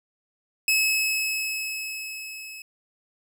sawtooth tone with level ramp, 2582 Hz, E7, 37 cents flat, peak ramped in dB -15 to -35 dBFS, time 0.68-2.62 s, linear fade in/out 2 ms, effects none

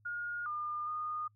sine tone with pitch steps, 1428 / 1206 / 1226 Hz, F6 / D6 / D#6, +38 / +46 / -26 cents, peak -35 dBFS, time 0.05-1.28 s, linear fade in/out 10 ms, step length 410 ms, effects noise-tail reverb RT60 0.1 s tail -24 dB re dry + added 105 Hz sine -65 dBFS peak until 1.35 s

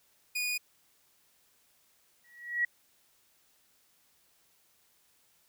sawtooth tone, 2461 Hz, D#7, 20 cents flat, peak -27 dBFS, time 0.35-0.58 s, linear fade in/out 10 ms
sine tone with exponential growth, 1919 Hz, A#6, 50 cents sharp, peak -23 dBFS, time 2.24-2.65 s, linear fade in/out 5 ms, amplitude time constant 88 ms
effects white hiss -68 dBFS RMS until 5.48 s

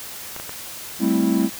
clicks, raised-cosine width 0.5 ms, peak -18 dBFS, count 3, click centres 0.364 / 0.399 / 0.494 s
triangle chord, A minor seventh, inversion third, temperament equal, 196 / 220 / 261.6 / 329.6 Hz, G3 / A3 / C4 / E4, 0 / 0 / 0 / 0 cents, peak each -20 dBFS, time 0.99-1.5 s, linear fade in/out 50 ms
effects white hiss -35 dBFS RMS until 1.59 s

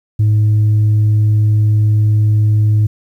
sine tone, 106.5 Hz, G#2, 44 cents sharp, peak -6 dBFS, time 0.19-2.87 s, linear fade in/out 10 ms, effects tanh soft clip ceiling -7 dBFS + 8-bit

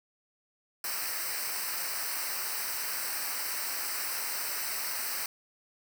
white noise with comb filter, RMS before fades -34 dBFS, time 0.84-5.26 s, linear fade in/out 2 ms, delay 0.29 ms, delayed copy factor -0.85, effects none

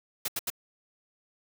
white noise bursts, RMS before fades -31 dBFS, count 3, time 0.25-0.502 s, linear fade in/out 5 ms, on 32 ms, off 78 ms, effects none

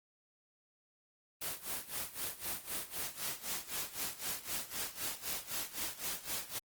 white noise with tremolo, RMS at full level -37 dBFS, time 1.41-6.59 s, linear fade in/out 10 ms, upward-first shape sine, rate 3.9 Hz, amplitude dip 85%, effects Opus 24 kbps

